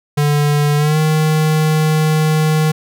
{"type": "tone with pitch glide", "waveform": "square", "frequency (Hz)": [146.83, 155.56], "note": ["D3", "D#3"], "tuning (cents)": [0, 0], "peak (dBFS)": -12, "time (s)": [0.17, 2.72], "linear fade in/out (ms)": 10, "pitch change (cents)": 100, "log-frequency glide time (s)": [0.77, 0.98], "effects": []}